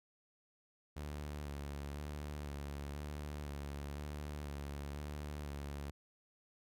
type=tone with vibrato; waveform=sawtooth; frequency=72.6 Hz; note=D2; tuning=19 cents flat; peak=-38 dBFS; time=0.96-5.91 s; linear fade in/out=10 ms; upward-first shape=square; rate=1 Hz; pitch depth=29 cents each way; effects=none